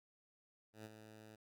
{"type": "tone with ADSR envelope", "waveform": "10% pulse", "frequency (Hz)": 108.5, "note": "A2", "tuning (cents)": -24, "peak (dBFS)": -40, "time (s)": [0.73, 1.36], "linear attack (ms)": 120, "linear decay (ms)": 31, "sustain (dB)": -8, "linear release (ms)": 11, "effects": []}